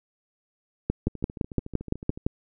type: two click trains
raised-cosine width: 3 ms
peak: -24 / -10 dBFS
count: 16 / 9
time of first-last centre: 1.08-2.175 / 0.9-2.265 s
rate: 13.7 / 5.86 Hz
effects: none